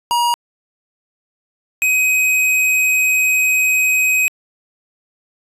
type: tone pair in turn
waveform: square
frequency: 953 / 2522 Hz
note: A#5 / D#7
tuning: +38 / +23 cents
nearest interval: octave + perfect fourth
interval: 1685 cents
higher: second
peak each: -14 / -13 dBFS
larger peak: second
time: 0.11-0.34 / 1.82-4.28 s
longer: second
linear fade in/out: 0 ms
effects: resampled to 32000 Hz